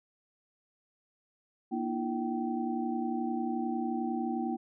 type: tone cluster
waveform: sine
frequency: 237.6 / 306.1 / 337.3 / 771 Hz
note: A#3 / D#4 / E4 / G5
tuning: +33 / -28 / +40 / -29 cents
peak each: -33 / -37 / -36 / -37 dBFS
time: 1.71-4.57 s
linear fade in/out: 20 ms
effects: none